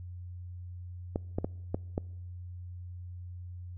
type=clicks; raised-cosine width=2 ms; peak=-17 dBFS; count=5; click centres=1.159 / 1.385 / 1.445 / 1.745 / 1.979 s; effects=noise-tail reverb RT60 1.0 s tail -25 dB re dry + added 89 Hz sine -40 dBFS peak until 3.77 s